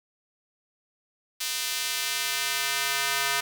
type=tone with high-pass filter sweep; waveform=square; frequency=138.59 Hz; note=C#3; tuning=in tune; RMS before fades=-28 dBFS; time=1.4-3.41 s; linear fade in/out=10 ms; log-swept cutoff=3500 to 1400 Hz; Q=0.8; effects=none